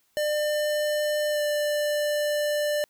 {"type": "tone with pitch glide", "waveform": "square", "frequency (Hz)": [599, 592.8], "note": ["D5", "D5"], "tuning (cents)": [34, 16], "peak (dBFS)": -24, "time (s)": [0.17, 2.84], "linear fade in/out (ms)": 0, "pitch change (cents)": -18, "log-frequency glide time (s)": [1.3, 1.41], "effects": ["white hiss -68 dBFS RMS until 2.89 s"]}